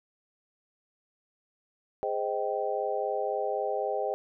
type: chord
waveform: sine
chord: Ab major seventh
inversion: none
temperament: just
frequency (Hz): 415.3 / 519.1 / 623 / 778.7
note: Ab4 / C5 / Eb5 / G5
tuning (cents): 0 / -14 / +2 / -12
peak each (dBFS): -33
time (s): 2.03-4.14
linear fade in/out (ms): 0
effects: none